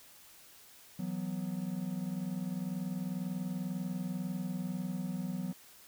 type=chord; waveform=triangle; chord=E suspended second; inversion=none; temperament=equal; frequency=164.81 / 185 / 246.9 Hz; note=E3 / F#3 / B3; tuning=0 / 0 / 0 cents; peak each=-39 / -34 / -40 dBFS; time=0.99-5.53 s; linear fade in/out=5 ms; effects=white hiss -57 dBFS RMS until 5.87 s